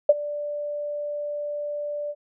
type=tone with ADSR envelope; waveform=sine; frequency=587.3 Hz; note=D5; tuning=in tune; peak=-8 dBFS; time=0.09-2.15 s; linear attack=5 ms; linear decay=34 ms; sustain=-19 dB; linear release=49 ms; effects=none